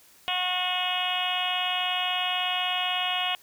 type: harmonic tone with a mistuned harmonic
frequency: 363.7 Hz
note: F#4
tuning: 30 cents flat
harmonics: 2 / 3 / 4 / 5 / 6 / 7 / 8 / 9 / 10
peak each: -31 / -35 / -39 / -40 / -37 / -33 / -29 / -33 / -41 dBFS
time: 0.28-3.35 s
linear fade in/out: 0 ms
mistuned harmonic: 10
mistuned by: -30 cents
effects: white hiss -56 dBFS RMS until 3.42 s